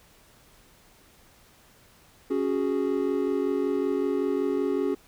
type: chord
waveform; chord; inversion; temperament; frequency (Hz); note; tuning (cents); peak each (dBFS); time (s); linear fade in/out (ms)
triangle; C# suspended fourth; none; equal; 277.2 / 370 / 415.3; C#4 / F#4 / G#4; 0 / 0 / 0; -26; 2.3-4.95; 10
effects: pink hiss -57 dBFS RMS until 5.07 s